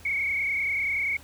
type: tone with frequency modulation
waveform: sine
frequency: 2217 Hz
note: C#7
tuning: in tune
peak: -24 dBFS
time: 0.05-1.17 s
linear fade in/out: 5 ms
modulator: 30.3 Hz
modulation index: 2.4
effects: added 78 Hz sine -50 dBFS peak until 1.23 s + pink hiss -51 dBFS RMS until 1.23 s